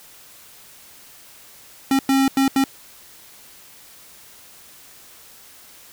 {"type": "tone bursts at uneven times", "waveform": "square", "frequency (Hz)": 269.7, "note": "C#4", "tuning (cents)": -47, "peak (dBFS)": -15, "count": 4, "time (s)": [[1.91, 1.99], [2.09, 2.28], [2.37, 2.48], [2.56, 2.64]], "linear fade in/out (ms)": 2, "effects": ["white hiss -46 dBFS RMS until 5.92 s"]}